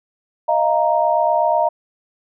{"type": "chord", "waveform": "sine", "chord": "Eb suspended second", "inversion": "none", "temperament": "equal with one note detuned", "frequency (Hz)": [622.3, 690.4, 932.3], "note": ["Eb5", "F5", "Bb5"], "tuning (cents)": [0, -20, 0], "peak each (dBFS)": -18, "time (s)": [0.48, 1.69], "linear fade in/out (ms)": 10, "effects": []}